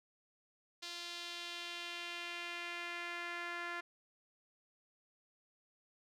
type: tone with band-pass filter sweep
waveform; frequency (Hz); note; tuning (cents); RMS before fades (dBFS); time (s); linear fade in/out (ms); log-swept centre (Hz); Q
sawtooth; 346.4; F4; -14; -44; 0.82-3.81; 10; 4200 to 1700; 1.9
effects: none